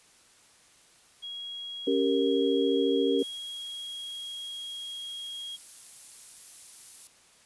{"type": "tone with pitch glide", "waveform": "sine", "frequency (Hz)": [3300, 3277], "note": ["G#7", "G#7"], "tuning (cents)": [-12, -24], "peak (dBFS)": -36, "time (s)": [1.22, 5.57], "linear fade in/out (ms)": 20, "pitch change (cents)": -12, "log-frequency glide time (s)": [2.93, 5.12]}
{"type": "chord", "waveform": "sine", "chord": "G diminished", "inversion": "second", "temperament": "equal", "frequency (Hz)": [277.2, 392, 466.2], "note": ["Db4", "G4", "Bb4"], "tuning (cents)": [0, 0, 0], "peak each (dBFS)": -27, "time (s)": [1.87, 3.23], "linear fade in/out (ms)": 5}
{"type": "noise", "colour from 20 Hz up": "violet", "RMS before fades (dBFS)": -43, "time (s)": [3.19, 7.07], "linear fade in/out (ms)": 0}
{"effects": ["white hiss -59 dBFS RMS until 7.45 s", "resampled to 24000 Hz"]}